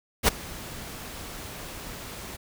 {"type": "noise with ADSR envelope", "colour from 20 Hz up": "pink", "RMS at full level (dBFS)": -17, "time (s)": [0.23, 2.37], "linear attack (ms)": 50, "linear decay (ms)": 13, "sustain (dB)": -22, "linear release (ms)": 15, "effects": []}